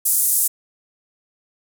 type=band-pass noise; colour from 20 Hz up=pink; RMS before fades=-18 dBFS; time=0.05-0.48 s; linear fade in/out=10 ms; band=8900 to 15000 Hz; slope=24 dB/octave; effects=none

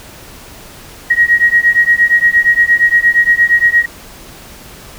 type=beating tone pair; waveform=sine; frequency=1889 / 1897.6 Hz; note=A#6 / A#6; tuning=+22 / +30 cents; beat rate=8.6 Hz; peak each=-10 dBFS; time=1.1-3.86 s; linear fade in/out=10 ms; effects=pink hiss -35 dBFS RMS until 4.98 s

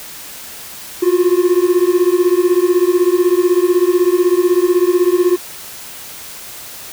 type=beating tone pair; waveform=triangle; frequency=349.2 / 365.2 Hz; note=F4 / F#4; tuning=0 / -23 cents; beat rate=16 Hz; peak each=-11 dBFS; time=1.02-5.37 s; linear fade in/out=10 ms; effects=white hiss -32 dBFS RMS until 6.92 s

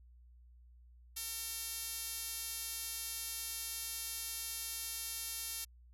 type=tone with band-pass filter; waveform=5% pulse; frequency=454.5 Hz; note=A#4; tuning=44 cents flat; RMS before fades=-42 dBFS; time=1.16-5.65 s; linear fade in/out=10 ms; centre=9900 Hz; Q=4.5; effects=added 60 Hz sine -57 dBFS peak until 5.93 s

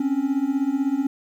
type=beating tone pair; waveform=triangle; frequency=264.4 / 280.4 Hz; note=C4 / C#4; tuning=+18 / +20 cents; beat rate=16 Hz; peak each=-22 / -20 dBFS; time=0-1.07 s; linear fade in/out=5 ms; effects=9-bit

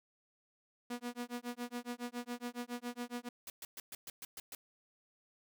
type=tone with tremolo; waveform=sawtooth; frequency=242.3 Hz; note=B3; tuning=33 cents flat; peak=-33 dBFS; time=0.9-3.29 s; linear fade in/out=5 ms; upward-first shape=sine; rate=7.2 Hz; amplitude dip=100%
type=noise bursts; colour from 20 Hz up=white; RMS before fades=-46 dBFS; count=8; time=3.47-4.55 s; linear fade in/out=2 ms; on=30 ms; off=120 ms
effects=none

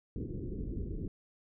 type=low-pass noise; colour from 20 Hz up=pink; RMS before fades=-38 dBFS; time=0.16-1.08 s; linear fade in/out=2 ms; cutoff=420 Hz; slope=48 dB/octave; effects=none

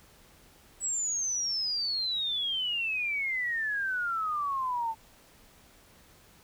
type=exponential sweep; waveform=sine; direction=down; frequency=7930 to 880 Hz; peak=-28 dBFS; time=0.8-4.95 s; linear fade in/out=50 ms; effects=pink hiss -58 dBFS RMS until 6.43 s

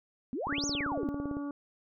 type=exponential two-way sweep; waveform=sine; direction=up then down; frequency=225.8 to 7040 to 225.8 Hz; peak=-32 dBFS; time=0.33-1.09 s; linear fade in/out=0 ms; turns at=0.66 s
type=click train; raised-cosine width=2 ms; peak=-25 dBFS; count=17; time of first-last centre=0.47-1.369 s; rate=17.8 Hz
type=harmonic tone; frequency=286 Hz; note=D4; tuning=46 cents flat; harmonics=1 / 2 / 3 / 4 / 5; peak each=-34 / -47 / -52 / -48 / -54 dBFS; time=0.49-1.51 s; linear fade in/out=2 ms
effects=none

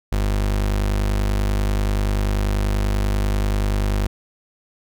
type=tone; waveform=35% pulse; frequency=50.3 Hz; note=G1; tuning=45 cents sharp; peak=-16 dBFS; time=0.12-4.07 s; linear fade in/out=5 ms; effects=none

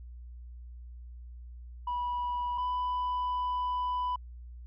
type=tone pair in turn; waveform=sine; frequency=978 / 993.9 Hz; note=B5 / B5; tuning=-17 / +11 cents; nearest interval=unison; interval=28 cents; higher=second; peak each=-28 / -26 dBFS; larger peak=second; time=1.87-2.58 / 2.58-4.16 s; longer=second; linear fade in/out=5 ms; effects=tanh soft clip ceiling -28 dBFS + added 60 Hz sine -43 dBFS peak until 4.66 s

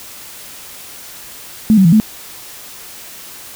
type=tone with pitch steps; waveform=sine; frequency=218.2 / 191 / 166 / 216.7 Hz; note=A3 / G3 / E3 / A3; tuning=-14 / -45 / +12 / -26 cents; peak=-5 dBFS; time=1.7-2 s; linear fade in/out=0 ms; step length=75 ms; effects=white hiss -34 dBFS RMS until 3.55 s

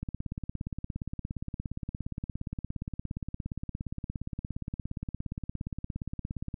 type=click train; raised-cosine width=5 ms; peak=-22 dBFS; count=113; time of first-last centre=0.03-6.542 s; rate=17.2 Hz; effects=none

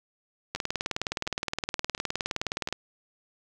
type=two click trains; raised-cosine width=0.2 ms; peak=-11 / -23 dBFS; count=43 / 4; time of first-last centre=0.55-2.726 / 0.56-2.688 s; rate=19.3 / 1.41 Hz; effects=none

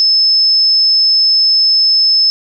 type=tone; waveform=sine; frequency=5230 Hz; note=E8; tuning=15 cents flat; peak=-7 dBFS; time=0-2.3 s; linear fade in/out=0 ms; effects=none

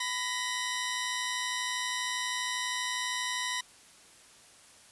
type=tone pair together; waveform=15% pulse; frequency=1002 / 1891.5 Hz; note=B5 / A#6; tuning=+25 / +25 cents; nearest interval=major seventh; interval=1100 cents; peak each=-27 / -28 dBFS; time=0-3.61 s; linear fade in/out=5 ms; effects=white hiss -56 dBFS RMS until 4.91 s + resampled to 24000 Hz

